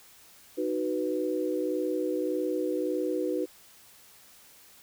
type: chord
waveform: sine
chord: B major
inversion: first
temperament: just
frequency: 308.7 / 370.4 / 493.9 Hz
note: D#4 / F#4 / B4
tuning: -14 / +2 / 0 cents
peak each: -31 dBFS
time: 0.57-3.46 s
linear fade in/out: 20 ms
effects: white hiss -55 dBFS RMS until 4.82 s